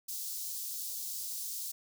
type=high-pass noise; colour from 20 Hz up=white; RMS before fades=-39 dBFS; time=0.08-1.72 s; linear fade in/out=10 ms; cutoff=4500 Hz; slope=24 dB/octave; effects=none